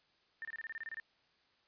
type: tone bursts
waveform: sine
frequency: 1798 Hz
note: A6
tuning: 37 cents sharp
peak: -40 dBFS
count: 11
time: 0.42-0.999 s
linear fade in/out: 0 ms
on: 29 ms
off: 26 ms
effects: white hiss -72 dBFS RMS until 1.67 s + resampled to 11025 Hz